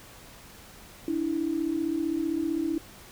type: tone pair together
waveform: sine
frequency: 291.9 / 327.4 Hz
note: D4 / E4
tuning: -10 / -12 cents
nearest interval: major second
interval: 198 cents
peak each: -30 / -27 dBFS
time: 1.08-2.78 s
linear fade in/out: 2 ms
effects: pink hiss -49 dBFS RMS until 3.11 s